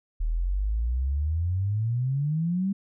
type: exponential sweep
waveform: sine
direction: up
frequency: 37.88 to 200.5 Hz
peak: -23 dBFS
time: 0.2-2.73 s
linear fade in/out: 10 ms
effects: none